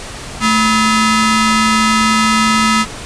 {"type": "ring-modulated tone", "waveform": "sawtooth", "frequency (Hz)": 753, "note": "F#5", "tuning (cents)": 30, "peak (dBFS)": -3, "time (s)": [0.4, 2.86], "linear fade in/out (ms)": 50, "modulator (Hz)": 532, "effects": ["pink hiss -28 dBFS RMS until 3.05 s", "resampled to 22050 Hz"]}